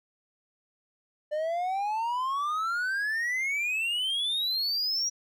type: exponential sweep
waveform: triangle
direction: up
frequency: 594 to 5760 Hz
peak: -25 dBFS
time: 1.31-5.1 s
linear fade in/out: 20 ms
effects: none